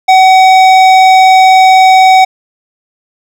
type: tone with hard clipping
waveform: sine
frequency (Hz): 754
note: F#5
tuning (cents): +32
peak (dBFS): -3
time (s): 0.08-2.25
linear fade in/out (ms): 10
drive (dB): 13
effects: none